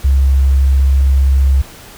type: tone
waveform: sine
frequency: 67.6 Hz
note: C#2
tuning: 43 cents flat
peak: -7 dBFS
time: 0.04-1.62 s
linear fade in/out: 10 ms
effects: pink hiss -36 dBFS RMS until 1.97 s